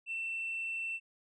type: tone with hard clipping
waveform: triangle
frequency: 2686 Hz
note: E7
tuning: 32 cents sharp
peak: -35 dBFS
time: 0.06-1 s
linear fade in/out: 50 ms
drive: 4 dB
effects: resampled to 22050 Hz